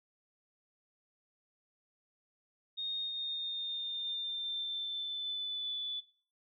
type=tone with pitch glide; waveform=sine; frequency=3700 to 3472 Hz; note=A#7 to A7; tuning=-14 to -24 cents; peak=-35 dBFS; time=2.77-6.01 s; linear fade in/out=20 ms; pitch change=-110 cents; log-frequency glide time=3.01-5.77 s; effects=noise-tail reverb RT60 0.4 s tail -18 dB re dry